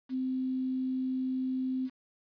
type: tone with quantisation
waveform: sine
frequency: 259.1 Hz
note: C4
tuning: 17 cents flat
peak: -29 dBFS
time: 0.09-1.9 s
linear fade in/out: 50 ms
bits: 9
effects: resampled to 11025 Hz